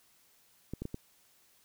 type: clicks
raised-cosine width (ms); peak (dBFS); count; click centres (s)
3; -24; 4; 0.736 / 0.82 / 0.854 / 0.944
effects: white hiss -66 dBFS RMS until 1.64 s